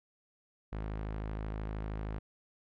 sawtooth tone, 53 Hz, G#1, 36 cents sharp, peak -32 dBFS, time 0.72-2.19 s, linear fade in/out 10 ms, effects low-pass 2000 Hz 12 dB/octave

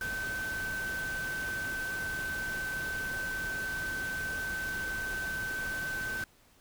sine tone in noise, 1537 Hz, G6, 35 cents flat, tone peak -33 dBFS, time 0.01-6.24 s, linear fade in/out 2 ms, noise pink, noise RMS -42 dBFS, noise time 0.01-6.24 s, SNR +6 dB, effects pink hiss -63 dBFS RMS until 6.6 s

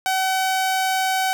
sawtooth tone, 758 Hz, F#5, 42 cents sharp, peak -15 dBFS, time 0.06-1.33 s, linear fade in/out 0 ms, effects none

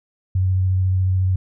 sine tone with vibrato, 93.3 Hz, F#2, 15 cents sharp, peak -15 dBFS, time 0.35-1.36 s, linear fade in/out 5 ms, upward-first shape sine, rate 14 Hz, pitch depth 15 cents each way, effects none

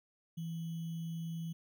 sine tone with sample-and-hold, 164.81 Hz, E3, in tune, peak -37 dBFS, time 0.37-1.53 s, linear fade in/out 10 ms, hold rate 3150 Hz, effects none

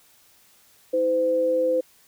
sine tone pair together, 321.8 / 512 Hz, E4 / C5, -42 / -38 cents, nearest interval minor sixth, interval 804 cents, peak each -29 / -19 dBFS, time 0.93-1.81 s, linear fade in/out 10 ms, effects white hiss -57 dBFS RMS until 2.07 s

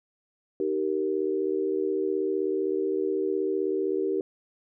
sine chord, Eb major, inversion none, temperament equal with one note detuned, 311.1 / 387 / 466.2 Hz, Eb4 / G4 / Bb4, 0 / -22 / 0 cents, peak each -31 / -26 / -31 dBFS, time 0.6-4.21 s, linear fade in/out 2 ms, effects none

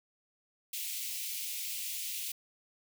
white high-pass noise, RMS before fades -38 dBFS, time 0.73-2.32 s, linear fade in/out 5 ms, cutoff 2200 Hz, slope 48 dB/octave, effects none

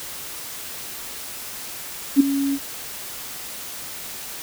sine tone with ADSR envelope, 277.2 Hz, C#4, in tune, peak -6 dBFS, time 2.16-2.59 s, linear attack 41 ms, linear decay 10 ms, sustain -13 dB, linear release 53 ms, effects white hiss -34 dBFS RMS until 4.42 s

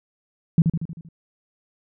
sine tone with echo, 164.2 Hz, E3, 6 cents flat, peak -10 dBFS, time 0.58-0.62 s, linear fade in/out 2 ms, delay 78 ms, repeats 6, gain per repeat -5 dB, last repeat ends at 1.088 s, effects none

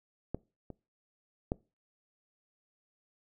clicks, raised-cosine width 2 ms, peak -20 / -30 / -17 dBFS, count 3, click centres 0.346 / 0.703 / 1.519 s, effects noise-tail reverb RT60 0.3 s tail -23 dB re dry

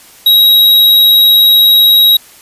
square tone, 3829 Hz, A#7, 46 cents sharp, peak -4 dBFS, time 0.26-2.17 s, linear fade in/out 5 ms, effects white hiss -39 dBFS RMS until 2.41 s + resampled to 32000 Hz

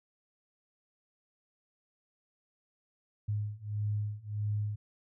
sine beating tone pair, 103.83 / 105.43 Hz, G#2 / G#2, 0 / +27 cents, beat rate 1.6 Hz, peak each -35 / -34 dBFS, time 3.28-4.76 s, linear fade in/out 10 ms, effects none

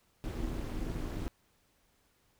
brown noise with amplitude modulation, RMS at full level -33 dBFS, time 0.24-1.28 s, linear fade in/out 0 ms, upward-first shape sine, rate 283 Hz, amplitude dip 80%, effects pink hiss -71 dBFS RMS until 2.39 s

